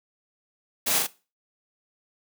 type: noise with echo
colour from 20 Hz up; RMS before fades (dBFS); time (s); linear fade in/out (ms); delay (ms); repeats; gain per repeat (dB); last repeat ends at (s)
white; -25; 0.86-0.99; 10; 40; 2; -2; 1.07
effects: noise-tail reverb RT60 0.3 s tail -18 dB re dry + high-pass 150 Hz 12 dB/octave